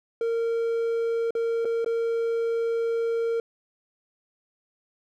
triangle tone with dropouts, 460.7 Hz, A#4, 20 cents flat, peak -21 dBFS, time 0.21-3.4 s, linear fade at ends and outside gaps 2 ms, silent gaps 1.307-1.351 / 1.648-1.653 / 1.846-1.861 s, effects none

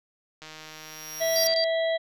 click train, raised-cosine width 0.2 ms, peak -25 dBFS, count 174, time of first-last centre 0.42-1.529 s, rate 156 Hz
sawtooth tone with exponential growth, 5660 Hz, F8, 22 cents sharp, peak -21 dBFS, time 0.45-1.47 s, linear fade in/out 0 ms, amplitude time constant 220 ms
harmonic tone, 655 Hz, E5, 11 cents flat, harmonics 1 / 3 / 5 / 6, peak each -23 / -33 / -37 / -39 dBFS, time 1.2-1.98 s, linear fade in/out 20 ms
sine tone bursts, 4699 Hz, D8, in tune, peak -24 dBFS, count 3, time 1.36-1.64 s, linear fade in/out 0 ms, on 78 ms, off 23 ms
effects none

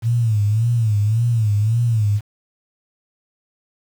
sine tone with vibrato, 110.8 Hz, A2, 13 cents sharp, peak -14 dBFS, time 0.02-2.21 s, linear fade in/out 50 ms, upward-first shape sine, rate 1.8 Hz, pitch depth 130 cents each way, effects 7-bit

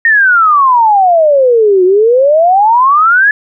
sine exponential two-way sweep, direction down then up, 1864.7 to 358.1 to 1729 Hz, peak -4 dBFS, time 0.05-3.31 s, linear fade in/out 2 ms, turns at 1.84 s, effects none

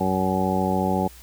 harmonic tone, 94 Hz, F#2, 28 cents sharp, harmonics 1 / 2 / 3 / 4 / 5 / 6 / 8 / 9, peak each -31 / -24 / -30 / -29 / -31 / -30 / -28 / -27 dBFS, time 0-1.08 s, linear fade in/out 10 ms, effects added 60 Hz sine -46 dBFS peak until 1.22 s + white hiss -48 dBFS RMS until 1.22 s

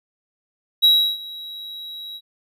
triangle tone with ADSR envelope, 3866 Hz, B7, 38 cents flat, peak -8 dBFS, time 0.82-2.21 s, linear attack 22 ms, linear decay 330 ms, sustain -22 dB, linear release 52 ms, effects none

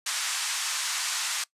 white band-pass noise, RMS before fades -30 dBFS, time 0.06-1.44 s, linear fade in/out 5 ms, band 940 to 8600 Hz, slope 24 dB/octave, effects noise-tail reverb RT60 0.1 s tail -21 dB re dry + resampled to 32000 Hz

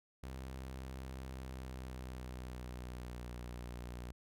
sawtooth tone with pitch glide, 65.3 to 60.58 Hz, C2 to B1, -3 to -33 cents, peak -40 dBFS, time 0.23-4.12 s, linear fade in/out 5 ms, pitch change -130 cents, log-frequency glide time 1.27-3.38 s, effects none

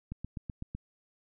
click train, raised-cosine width 5 ms, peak -25 dBFS, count 6, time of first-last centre 0.12-0.75 s, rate 7.94 Hz, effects none

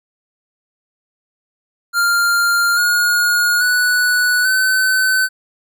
square tone with pitch steps, 1396.9 / 1437 / 1478.3 / 1520.7 Hz, F6 / F6 / F#6 / F#6, 0 / +49 / -2 / +47 cents, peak -13 dBFS, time 1.93-5.29 s, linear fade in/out 50 ms, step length 840 ms, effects none

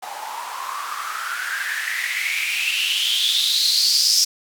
blue noise with band-pass filter sweep, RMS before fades -22 dBFS, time 0.02-4.25 s, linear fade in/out 10 ms, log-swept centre 780 to 5400 Hz, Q 7.8, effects none

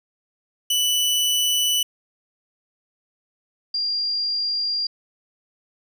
sawtooth / sine tone pair in turn, 2974 / 4784 Hz, F#7 / D8, +8 / +31 cents, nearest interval minor sixth, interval 823 cents, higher second, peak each -15 / -21 dBFS, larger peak first, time 0.7-1.83 / 3.74-4.87 s, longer neither, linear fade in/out 5 ms, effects none

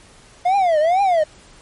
triangle tone with vibrato, 695 Hz, F5, 9 cents flat, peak -11 dBFS, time 0.45-1.24 s, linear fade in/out 10 ms, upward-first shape triangle, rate 2.2 Hz, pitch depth 280 cents each way, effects pink hiss -47 dBFS RMS until 1.61 s + MP3 48 kbps

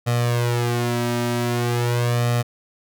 sawtooth tone with flanger, 119.9 Hz, A#2, 49 cents sharp, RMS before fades -21 dBFS, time 0.06-2.43 s, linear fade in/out 20 ms, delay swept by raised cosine 1.6 to 3.2 ms, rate 0.44 Hz, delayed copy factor +0.95, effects none

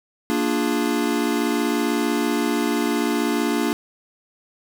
square chord, Bb dominant seventh, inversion none, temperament equal, 233.1 / 293.7 / 349.2 / 415.3 Hz, Bb3 / D4 / F4 / Ab4, 0 / 0 / 0 / 0 cents, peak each -25 / -24 / -27 / -29 dBFS, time 0.3-3.73 s, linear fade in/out 0 ms, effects none

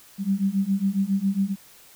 sine beating tone pair, 191.8 / 199.1 Hz, G3 / G3, -37 / +27 cents, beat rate 7.3 Hz, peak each -24 / -23 dBFS, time 0.18-1.56 s, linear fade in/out 50 ms, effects white hiss -51 dBFS RMS until 1.95 s

